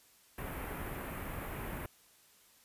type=band-stop noise; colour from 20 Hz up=pink; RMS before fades=-41 dBFS; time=0.38-1.86 s; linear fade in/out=2 ms; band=2400 to 12000 Hz; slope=24 dB/octave; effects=white hiss -64 dBFS RMS until 2.64 s + resampled to 32000 Hz